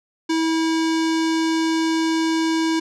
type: tone with low-pass filter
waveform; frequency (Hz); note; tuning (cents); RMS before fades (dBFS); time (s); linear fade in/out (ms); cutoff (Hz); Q
square; 323.8; E4; -31; -20; 0.29-2.8; 10; 6000; 1.5
effects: none